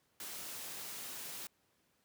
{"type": "noise", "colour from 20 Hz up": "white", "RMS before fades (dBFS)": -45, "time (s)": [0.2, 1.47], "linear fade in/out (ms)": 2, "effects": ["pink hiss -75 dBFS RMS until 2.04 s", "high-pass 100 Hz 12 dB/octave"]}